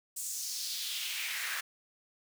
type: noise with high-pass filter sweep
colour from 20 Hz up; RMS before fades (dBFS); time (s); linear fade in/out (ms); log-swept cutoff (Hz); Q
pink; -37; 0.16-1.61; 10; 8100 to 1500; 2.5
effects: none